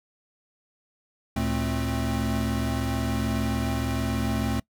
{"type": "tone cluster", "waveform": "square", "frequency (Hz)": [72.2, 114, 217.6, 264.3], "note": ["D2", "A#2", "A3", "C4"], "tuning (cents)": [-29, -38, -19, 18], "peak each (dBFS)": -31, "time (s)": [1.36, 4.6], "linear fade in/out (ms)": 5, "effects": ["noise-tail reverb RT60 0.1 s tail -23 dB re dry"]}